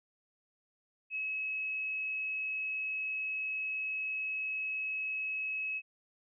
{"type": "tone", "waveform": "sine", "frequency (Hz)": 2571, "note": "E7", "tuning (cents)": -44, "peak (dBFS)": -33, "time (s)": [1.1, 5.82], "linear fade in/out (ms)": 50, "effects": []}